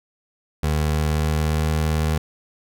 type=tone with pitch glide; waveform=25% pulse; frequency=76.1 to 77.97 Hz; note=D#2 to D#2; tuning=-38 to +4 cents; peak=-15 dBFS; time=0.63-2.18 s; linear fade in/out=5 ms; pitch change=+42 cents; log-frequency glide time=0.81-1.75 s; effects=none